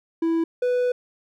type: tone pair in turn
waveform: triangle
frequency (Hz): 329.6 / 494.9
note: E4 / B4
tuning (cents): 0 / +4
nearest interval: perfect fifth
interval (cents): 704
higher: second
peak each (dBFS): -17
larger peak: neither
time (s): 0.22-0.44 / 0.62-0.92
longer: second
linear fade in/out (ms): 5
effects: none